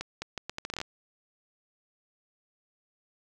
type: accelerating click train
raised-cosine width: 0.2 ms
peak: -17 dBFS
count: 12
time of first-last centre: 0.01-0.815 s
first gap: 210 ms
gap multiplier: 0.75
effects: none